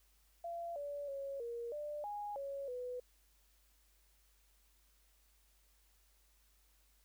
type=tone with pitch steps; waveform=sine; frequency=683 / 575 / 552 / 470.9 / 593 / 826 / 555 / 496.5 Hz; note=F5 / D5 / C#5 / A#4 / D5 / G#5 / C#5 / B4; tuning=-39 / -37 / -7 / +18 / +17 / -10 / +2 / +9 cents; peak=-40 dBFS; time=0.44-3 s; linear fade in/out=5 ms; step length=320 ms; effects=added 50 Hz sine -70 dBFS peak until 7.04 s + white hiss -73 dBFS RMS until 7.04 s